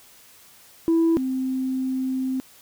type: tone pair in turn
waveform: sine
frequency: 329.6 / 260.8 Hz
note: E4 / C4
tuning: 0 / -5 cents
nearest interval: major third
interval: 405 cents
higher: first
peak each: -14 / -22 dBFS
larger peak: first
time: 0.88-1.17 / 1.17-2.4 s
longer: second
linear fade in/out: 0 ms
effects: tanh soft clip ceiling -14 dBFS + white hiss -51 dBFS RMS until 2.61 s